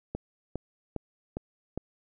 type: click train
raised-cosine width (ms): 2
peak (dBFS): -19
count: 5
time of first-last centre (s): 0.15-1.776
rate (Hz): 2.46
effects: none